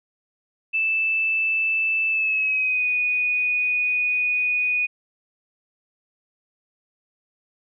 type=tone with pitch glide; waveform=sine; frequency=2638 to 2476 Hz; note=E7 to D#7; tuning=+1 to -9 cents; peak=-19 dBFS; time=0.73-4.87 s; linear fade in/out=20 ms; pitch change=-110 cents; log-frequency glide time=2.09-2.89 s; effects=none